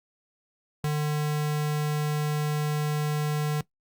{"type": "tone", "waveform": "square", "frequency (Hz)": 150, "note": "D3", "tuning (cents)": 37, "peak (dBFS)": -25, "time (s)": [0.84, 3.61], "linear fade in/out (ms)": 2, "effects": ["noise-tail reverb RT60 0.1 s tail -19 dB re dry", "Opus 48 kbps"]}